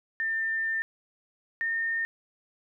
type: tone pair in turn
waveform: sine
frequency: 1797 / 1824.2 Hz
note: A6 / A#6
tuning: +36 / -38 cents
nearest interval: unison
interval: 26 cents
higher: second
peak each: -26 dBFS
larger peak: neither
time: 0.2-0.82 / 1.61-2.05 s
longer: first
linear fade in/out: 0 ms
effects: none